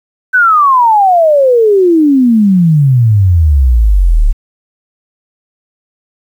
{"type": "exponential sweep", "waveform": "sine", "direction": "down", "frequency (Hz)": [1541, 33.95], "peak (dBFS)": -4, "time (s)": [0.33, 4.33], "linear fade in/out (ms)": 20, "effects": ["7-bit"]}